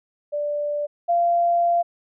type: tone pair in turn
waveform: sine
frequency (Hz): 587.3 / 689.8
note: D5 / F5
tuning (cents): 0 / -22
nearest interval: minor third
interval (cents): 278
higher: second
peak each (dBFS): -22 / -16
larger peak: second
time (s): 0.32-0.87 / 1.08-1.83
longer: second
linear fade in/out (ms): 20
effects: none